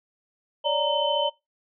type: tone cluster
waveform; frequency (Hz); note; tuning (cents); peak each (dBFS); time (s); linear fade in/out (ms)
sine; 563 / 597 / 928 / 3055; C#5 / D5 / A#5 / G7; +27 / +28 / -8 / -45; -27; 0.64-1.3; 20
effects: noise-tail reverb RT60 0.2 s tail -20 dB re dry